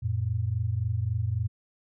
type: tone pair together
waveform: sine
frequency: 90.6 / 114.27 Hz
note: F#2 / A#2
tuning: -36 / -34 cents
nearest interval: major third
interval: 402 cents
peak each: -29 / -27 dBFS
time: 0.02-1.48 s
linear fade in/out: 20 ms
effects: none